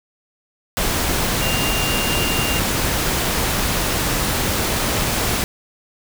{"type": "tone in noise", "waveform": "sine", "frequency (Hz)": 2794, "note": "F7", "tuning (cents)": 0, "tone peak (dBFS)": -24, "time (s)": [1.42, 2.59], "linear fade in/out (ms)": 0, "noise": "pink", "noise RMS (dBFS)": -20, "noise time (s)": [0.77, 5.44], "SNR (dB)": -7, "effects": []}